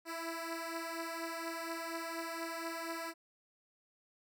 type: beating tone pair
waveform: 10% pulse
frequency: 329.6 / 333.8 Hz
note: E4 / E4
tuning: 0 / +22 cents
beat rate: 4.2 Hz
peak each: -32 / -36 dBFS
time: 0.05-3.14 s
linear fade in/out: 50 ms
effects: none